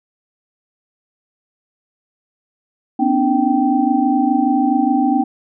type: tone cluster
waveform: sine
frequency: 247.5 / 272.4 / 299.5 / 778 Hz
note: B3 / C#4 / D4 / G5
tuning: +4 / -30 / +34 / -13 cents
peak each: -18 dBFS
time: 2.99-5.24 s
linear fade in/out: 10 ms
effects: none